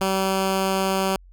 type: tone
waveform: 10% pulse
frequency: 191.7 Hz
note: G3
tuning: 38 cents flat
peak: -12 dBFS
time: 0.01-1.16 s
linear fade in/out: 2 ms
effects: added 45 Hz sine -45 dBFS peak until 1.32 s